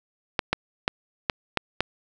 clicks, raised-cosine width 0.3 ms, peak -5 dBFS, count 6, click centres 0.392 / 0.53 / 0.879 / 1.298 / 1.573 / 1.806 s, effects none

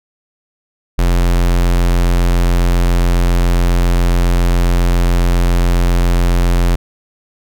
square tone, 43.65 Hz, F1, in tune, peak -10 dBFS, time 0.98-6.76 s, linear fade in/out 10 ms, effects none

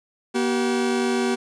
40% pulse tone pair together, 240 / 384.3 Hz, B3 / G4, -49 / -34 cents, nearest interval minor sixth, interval 815 cents, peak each -22 dBFS, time 0.34-1.36 s, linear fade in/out 20 ms, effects resampled to 22050 Hz + 9-bit

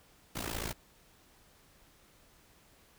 pink noise with amplitude modulation, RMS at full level -34 dBFS, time 0.35-0.73 s, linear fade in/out 10 ms, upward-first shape sine, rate 56.1 Hz, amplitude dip 85%, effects pink hiss -63 dBFS RMS until 2.98 s

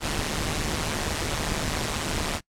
pink noise with amplitude modulation, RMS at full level -24 dBFS, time 0-2.41 s, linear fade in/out 50 ms, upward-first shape sine, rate 152 Hz, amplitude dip 80%, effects noise-tail reverb RT60 0.1 s tail -23 dB re dry + low-pass 9000 Hz 12 dB/octave

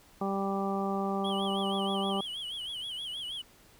harmonic tone, 196 Hz, G3, in tune, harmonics 1 / 2 / 3 / 4 / 5 / 6, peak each -32 / -35 / -39 / -35 / -44 / -38 dBFS, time 0.21-2.21 s, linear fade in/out 5 ms
triangle tone with vibrato, 3136 Hz, G7, in tune, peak -34 dBFS, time 1.24-3.42 s, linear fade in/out 10 ms, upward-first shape sine, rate 6.3 Hz, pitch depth 130 cents each way
effects pink hiss -59 dBFS RMS until 3.79 s

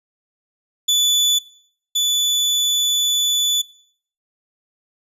30% pulse tone pair in turn, 3472 / 3472 Hz, A7 / A7, -24 / -24 cents, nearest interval unison, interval 0 cents, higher neither, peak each -11 / -13 dBFS, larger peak first, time 0.88-1.39 / 1.95-3.62 s, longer second, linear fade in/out 10 ms, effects noise-tail reverb RT60 0.6 s tail -22 dB re dry + resampled to 32000 Hz

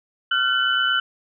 sine tone cluster, 1385 / 1513 / 2995 Hz, F6 / F#6 / F#7, -15 / +38 / +20 cents, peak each -22 dBFS, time 0.31-1 s, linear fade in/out 5 ms, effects none

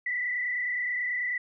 sine tone with frequency modulation, 1975.5 Hz, B6, in tune, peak -27 dBFS, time 0.06-1.38 s, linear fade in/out 5 ms, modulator 29.3 Hz, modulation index 1.6, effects none

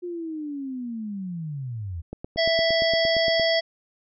sine linear sweep, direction down, 359 to 77.7 Hz, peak -29 dBFS, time 0.02-2.02 s, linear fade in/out 20 ms
click train, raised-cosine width 2 ms, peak -20 dBFS, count 12, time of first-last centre 2.13-3.397 s, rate 8.68 Hz
harmonic tone, 660 Hz, E5, 2 cents sharp, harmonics 1 / 3 / 5 / 7 / 8, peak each -21 / -26 / -28 / -29 / -30 dBFS, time 2.37-3.61 s, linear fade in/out 20 ms
effects none

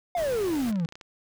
triangle exponential sweep, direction down, 728 to 157.2 Hz, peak -22 dBFS, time 0.15-0.86 s, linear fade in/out 2 ms
pink noise, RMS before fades -39 dBFS, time 0.16-0.72 s, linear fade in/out 20 ms
clicks, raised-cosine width 0.2 ms, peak -27 dBFS, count 12, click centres 0.556 / 0.604 / 0.658 / 0.69 / 0.726 / 0.758 / 0.799 / 0.85 / 0.889 / 0.924 / 0.955 / 1.012 s
effects none

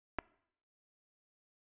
clicks, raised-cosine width 0.5 ms, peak -20 dBFS, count 2, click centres 0.186 / 0.189 s, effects noise-tail reverb RT60 0.7 s tail -23 dB re dry + resampled to 8000 Hz

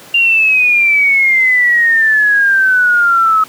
sine exponential sweep, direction down, 2794 to 1279 Hz, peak -7 dBFS, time 0.14-3.44 s, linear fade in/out 5 ms, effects pink hiss -36 dBFS RMS until 3.48 s + high-pass 200 Hz 12 dB/octave

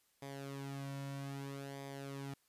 sawtooth tone with flanger, 138.3 Hz, C#3, 4 cents flat, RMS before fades -45 dBFS, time 0.22-2.34 s, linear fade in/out 5 ms, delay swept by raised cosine 0.71 to 2.51 ms, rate 0.62 Hz, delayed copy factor -0.65, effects white hiss -75 dBFS RMS until 2.48 s + resampled to 32000 Hz

